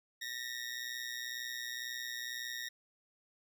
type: ring-modulated tone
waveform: 20% pulse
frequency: 1864.7 Hz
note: A#6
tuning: in tune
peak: -31 dBFS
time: 0.21-2.69 s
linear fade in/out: 10 ms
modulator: 61 Hz
effects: none